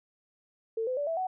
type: tone with pitch steps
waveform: sine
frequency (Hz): 448.7 / 509.5 / 578.5 / 656.9 / 746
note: A4 / C5 / D5 / E5 / F#5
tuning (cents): +34 / -46 / -26 / -6 / +14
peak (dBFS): -28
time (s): 0.77-1.27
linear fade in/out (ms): 5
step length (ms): 100
effects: none